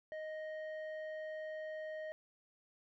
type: tone with low-pass filter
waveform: square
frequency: 623 Hz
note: D#5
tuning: 2 cents sharp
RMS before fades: -44 dBFS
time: 0.12-2.12 s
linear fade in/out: 0 ms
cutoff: 1600 Hz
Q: 1.6
effects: none